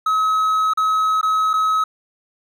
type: tone with dropouts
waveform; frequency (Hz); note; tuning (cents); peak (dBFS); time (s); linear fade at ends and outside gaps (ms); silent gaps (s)
triangle; 1280; D#6; +49; -13; 0.06-1.84; 5; 0.736-0.773 / 1.213-1.229 / 1.533-1.537
effects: none